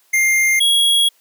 square tone pair in turn, 2109 / 3315 Hz, C7 / G#7, +13 / -4 cents, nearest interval minor sixth, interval 783 cents, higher second, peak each -13 / -12 dBFS, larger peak second, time 0.13-0.6 / 0.6-1.09 s, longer second, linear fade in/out 10 ms, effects white hiss -57 dBFS RMS until 1.2 s + high-pass 400 Hz 12 dB/octave

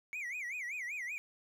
triangle tone with vibrato, 2188 Hz, C#7, 23 cents flat, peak -36 dBFS, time 0.13-1.18 s, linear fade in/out 0 ms, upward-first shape sine, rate 5.2 Hz, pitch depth 240 cents each way, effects none

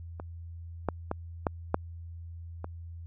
clicks, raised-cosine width 1 ms, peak -25 / -13 / -16 / -12 / -10 / -23 dBFS, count 6, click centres 0.199 / 0.887 / 1.114 / 1.468 / 1.744 / 2.644 s, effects added 84 Hz sine -40 dBFS peak until 3.06 s

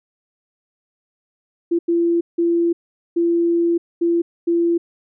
sine tone bursts at uneven times, 340 Hz, F4, 46 cents flat, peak -14 dBFS, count 6, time 1.71-1.79 / 1.88-2.21 / 2.38-2.73 / 3.16-3.78 / 4.01-4.22 / 4.47-4.78 s, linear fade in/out 10 ms, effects none

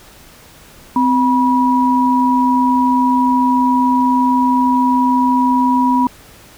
sine tone pair together, 257.2 / 971 Hz, C4 / B5, -30 / -30 cents, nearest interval octave + major seventh, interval 2300 cents, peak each -13 dBFS, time 0.96-6.07 s, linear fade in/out 2 ms, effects pink hiss -42 dBFS RMS until 6.57 s

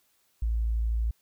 sine tone, 56.3 Hz, A1, 40 cents sharp, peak -24 dBFS, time 0.42-1.11 s, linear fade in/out 5 ms, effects white hiss -69 dBFS RMS until 1.21 s

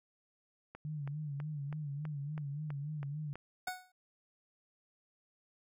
click train, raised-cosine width 0.5 ms, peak -32 dBFS, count 10, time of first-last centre 0.75-3.682 s, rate 3.07 Hz
sine tone with vibrato, 146.83 Hz, D3, in tune, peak -37 dBFS, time 0.85-3.33 s, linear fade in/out 0 ms, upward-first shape sine, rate 3.5 Hz, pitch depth 88 cents each way
25% pulse tone with exponential decay, 737 Hz, F#5, 7 cents flat, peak -30 dBFS, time 3.67-3.92 s, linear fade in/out 5 ms, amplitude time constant 54 ms
effects none

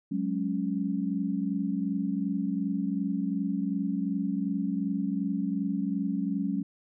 sine chord, F# suspended second, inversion none, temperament equal, 185 / 207.7 / 277.2 Hz, F#3 / G#3 / C#4, 0 / 0 / 0 cents, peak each -31 dBFS, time 0.11-6.63 s, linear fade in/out 10 ms, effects none

